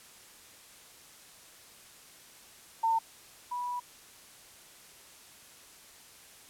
sine tone pair in turn, 904 / 979.1 Hz, A5 / B5, +47 / -15 cents, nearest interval minor second, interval 138 cents, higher second, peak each -24 / -32 dBFS, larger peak first, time 2.83-2.99 / 3.51-3.8 s, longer second, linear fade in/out 10 ms, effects white hiss -54 dBFS RMS until 6.49 s + low-pass 12000 Hz 12 dB/octave

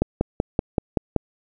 click train, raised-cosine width 2 ms, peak -5 dBFS, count 7, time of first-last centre 0.02-1.163 s, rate 5.25 Hz, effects none

